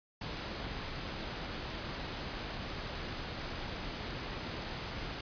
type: noise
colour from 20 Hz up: pink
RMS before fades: -40 dBFS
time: 0.21-5.21 s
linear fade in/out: 5 ms
effects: resampled to 11025 Hz